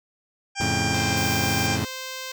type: harmonic tone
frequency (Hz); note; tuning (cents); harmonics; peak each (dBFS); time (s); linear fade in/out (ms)
794; G5; +22; 1 / 2 / 3 / 4 / 6 / 7 / 8 / 9 / 10; -30 / -31 / -30 / -35 / -35 / -33 / -37 / -38 / -40; 0.55-1.79; 50
type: chord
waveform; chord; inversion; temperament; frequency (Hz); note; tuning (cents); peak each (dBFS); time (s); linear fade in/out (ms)
20% pulse; F augmented; none; equal; 87.31 / 110 / 138.59; F2 / A2 / C#3; 0 / 0 / 0; -24 / -22 / -25; 0.6-1.85; 5
type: tone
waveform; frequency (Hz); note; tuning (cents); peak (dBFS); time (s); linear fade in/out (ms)
5% pulse; 520; C5; -11; -20; 0.94-2.32; 5
type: noise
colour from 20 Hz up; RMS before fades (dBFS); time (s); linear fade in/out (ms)
violet; -35; 1.17-1.67; 2
effects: none